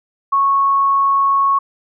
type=tone; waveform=sine; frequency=1103 Hz; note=C#6; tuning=9 cents flat; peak=-11 dBFS; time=0.32-1.59 s; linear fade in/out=10 ms; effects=none